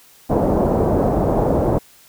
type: low-pass noise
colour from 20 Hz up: white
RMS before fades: -17 dBFS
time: 0.29-1.79 s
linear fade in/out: 20 ms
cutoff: 680 Hz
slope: 24 dB/octave
effects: white hiss -49 dBFS RMS until 2.08 s